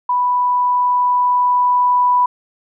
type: tone with level ramp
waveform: sine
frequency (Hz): 987.8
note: B5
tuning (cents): 0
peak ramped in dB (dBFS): -13 to -10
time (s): 0.09-2.26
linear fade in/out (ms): 5
effects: none